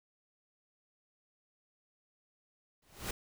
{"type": "noise with exponential growth", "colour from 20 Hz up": "pink", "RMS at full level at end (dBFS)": -34, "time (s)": [2.82, 3.11], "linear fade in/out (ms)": 5, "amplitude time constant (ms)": 62, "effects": []}